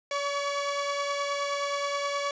sawtooth tone pair together, 569 / 1128.5 Hz, C#5 / C#6, +45 / +31 cents, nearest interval octave, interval 1186 cents, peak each -26 / -28 dBFS, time 0.11-2.31 s, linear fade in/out 2 ms, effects resampled to 16000 Hz + 10-bit

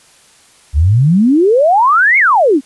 sine exponential two-way sweep, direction up then down, 66.6 to 2241 to 247 Hz, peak -6 dBFS, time 0.73-2.61 s, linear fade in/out 50 ms, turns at 2.18 s, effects white hiss -46 dBFS RMS until 2.65 s + resampled to 24000 Hz

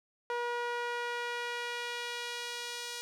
sawtooth tone with band-pass filter sweep, 479.9 Hz, B4, 50 cents flat, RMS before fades -37 dBFS, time 0.3-3.01 s, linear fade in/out 0 ms, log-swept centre 1000 to 5200 Hz, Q 0.86, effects none

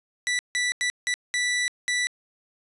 sawtooth tone bursts at uneven times, 1968 Hz, B6, 7 cents flat, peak -19 dBFS, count 6, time 0.27-0.39 / 0.55-0.72 / 0.81-0.9 / 1.07-1.14 / 1.34-1.68 / 1.88-2.07 s, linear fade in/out 0 ms, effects resampled to 24000 Hz + 10-bit

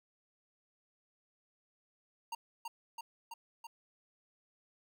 square tone with echo, 926 Hz, A#5, 12 cents flat, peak -38 dBFS, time 2.32-2.35 s, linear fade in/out 5 ms, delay 330 ms, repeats 4, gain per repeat -2 dB, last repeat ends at 3.67 s, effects none

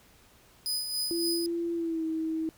sawtooth tone with tremolo, 4988 Hz, D#8, 3 cents sharp, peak -25 dBFS, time 0.66-1.46 s, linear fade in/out 0 ms, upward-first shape sine, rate 3.6 Hz, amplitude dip 50%
sine tone with pitch glide, 339.5 to 320.4 Hz, F4 to E4, -49 to -49 cents, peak -28 dBFS, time 1.11-2.49 s, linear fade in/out 0 ms, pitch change -100 cents, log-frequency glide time 1.73-2.05 s
effects pink hiss -59 dBFS RMS until 2.57 s

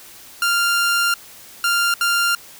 sawtooth tone bursts at uneven times, 1394 Hz, F6, 4 cents flat, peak -12 dBFS, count 3, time 0.42-1.14 / 1.64-1.94 / 2.01-2.35 s, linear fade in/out 2 ms, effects white hiss -42 dBFS RMS until 2.59 s

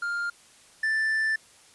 triangle tone pair in turn, 1402 / 1766.4 Hz, F6 / A6, +6 / +6 cents, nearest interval major third, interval 400 cents, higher second, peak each -25 / -21 dBFS, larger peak second, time 0.02-0.3 / 0.83-1.36 s, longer second, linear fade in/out 5 ms, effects white hiss -55 dBFS RMS until 1.74 s + resampled to 24000 Hz

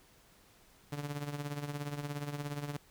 sawtooth tone with tremolo, 145.1 Hz, D3, 21 cents flat, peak -30 dBFS, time 0.92-2.77 s, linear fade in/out 5 ms, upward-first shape triangle, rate 17 Hz, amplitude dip 75%, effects pink hiss -63 dBFS RMS until 2.9 s

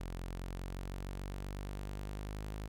sawtooth linear sweep, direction up, 43.65 to 52.4 Hz, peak -36 dBFS, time 0-2.68 s, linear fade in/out 10 ms, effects none

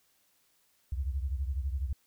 sine beating tone pair, 65.41 / 77.41 Hz, C2 / D#2, 0 / -8 cents, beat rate 12 Hz, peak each -31 / -36 dBFS, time 0.92-1.93 s, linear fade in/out 5 ms, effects white hiss -70 dBFS RMS until 2.06 s

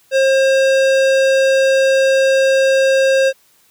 sine tone with hard clipping, 535 Hz, C5, 38 cents sharp, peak -12 dBFS, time 0.11-3.33 s, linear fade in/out 50 ms, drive 18 dB, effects white hiss -54 dBFS RMS until 3.7 s

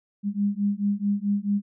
sine beating tone pair, 200.6 / 205.2 Hz, G3 / G#3, +40 / -21 cents, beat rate 4.6 Hz, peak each -25 / -25 dBFS, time 0.23-1.62 s, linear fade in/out 50 ms, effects none

